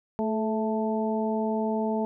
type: harmonic tone with a mistuned harmonic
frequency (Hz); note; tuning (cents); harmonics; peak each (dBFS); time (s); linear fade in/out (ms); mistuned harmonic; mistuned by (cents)
220; A3; 0; 1 / 2 / 3 / 4; -27 / -30 / -32 / -33; 0.19-2.05; 0; 2; -31
effects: none